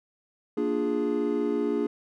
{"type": "chord", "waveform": "triangle", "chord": "Bb dominant seventh", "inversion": "none", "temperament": "equal", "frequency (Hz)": [233.1, 293.7, 349.2, 415.3], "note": ["Bb3", "D4", "F4", "Ab4"], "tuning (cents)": [0, 0, 0, 0], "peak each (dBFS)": [-29, -27, -30, -26], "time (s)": [0.57, 1.87], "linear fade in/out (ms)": 5, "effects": []}